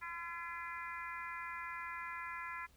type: harmonic tone with a mistuned harmonic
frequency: 340 Hz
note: F4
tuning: 46 cents flat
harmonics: 3 / 4 / 5 / 6 / 7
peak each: -46 / -48 / -48 / -48 / -52 dBFS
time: 0.01-2.67 s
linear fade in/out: 20 ms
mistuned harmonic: 7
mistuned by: +25 cents
effects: added 65 Hz sine -67 dBFS peak until 2.76 s + pink hiss -69 dBFS RMS until 2.76 s